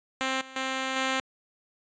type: tone with level steps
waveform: 5% pulse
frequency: 263.6 Hz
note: C4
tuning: 13 cents sharp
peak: -15 / -32 / -17 / -14 dBFS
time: 0.21-1.2 s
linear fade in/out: 0 ms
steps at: 0.41 / 0.56 / 0.96 s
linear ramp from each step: 2 ms
effects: resampled to 16000 Hz